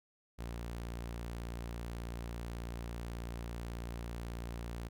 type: tone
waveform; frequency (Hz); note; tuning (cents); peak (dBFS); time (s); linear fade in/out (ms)
sawtooth; 58.27; A#1; 0; -36; 0.38-4.89; 20
effects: none